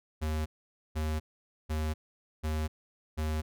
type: tone bursts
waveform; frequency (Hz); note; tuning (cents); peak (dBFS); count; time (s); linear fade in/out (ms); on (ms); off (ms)
square; 77.6; D#2; -4; -30; 5; 0.21-3.42; 20; 250; 490
effects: none